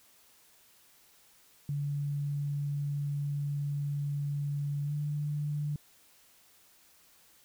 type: tone with pitch glide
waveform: sine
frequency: 143.7 to 147.57 Hz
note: D3 to D3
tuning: -37 to +9 cents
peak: -30 dBFS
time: 1.69-5.76 s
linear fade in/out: 2 ms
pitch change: +46 cents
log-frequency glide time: 4.84-4.93 s
effects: white hiss -62 dBFS RMS until 7.44 s